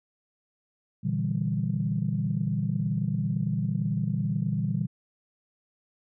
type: chord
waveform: sine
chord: E half-diminished seventh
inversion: second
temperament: equal with one note detuned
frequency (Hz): 118.58 / 146.83 / 164.81 / 196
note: Bb2 / D3 / E3 / G3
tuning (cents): +30 / 0 / 0 / 0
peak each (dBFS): -30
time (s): 1.03-4.87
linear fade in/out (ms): 20
effects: tanh soft clip ceiling -14 dBFS